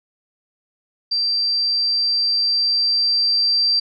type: tone with level ramp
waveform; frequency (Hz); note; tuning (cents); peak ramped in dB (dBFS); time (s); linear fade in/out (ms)
sine; 4699; D8; 0; -17 to -14; 1.11-3.8; 10
effects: none